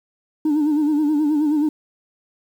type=tone with vibrato; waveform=sine; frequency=300.1 Hz; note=D4; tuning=38 cents sharp; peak=-13 dBFS; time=0.45-1.69 s; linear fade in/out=5 ms; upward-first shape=sine; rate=9.4 Hz; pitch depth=74 cents each way; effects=tanh soft clip ceiling -14 dBFS + 8-bit